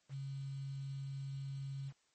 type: tone with quantisation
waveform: sine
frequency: 136.8 Hz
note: C#3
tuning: 23 cents flat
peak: -40 dBFS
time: 0.09-1.93 s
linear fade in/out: 50 ms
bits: 10
effects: white hiss -75 dBFS RMS until 2.14 s + MP3 32 kbps